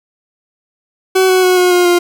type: tone with pitch steps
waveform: 40% pulse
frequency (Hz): 376.6 / 371.4 / 366.3 / 361.3 / 356.3 / 351.4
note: F#4 / F#4 / F#4 / F#4 / F4 / F4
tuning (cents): +31 / +7 / -17 / -41 / +35 / +11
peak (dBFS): -7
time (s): 1.15-1.99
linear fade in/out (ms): 10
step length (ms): 140
effects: none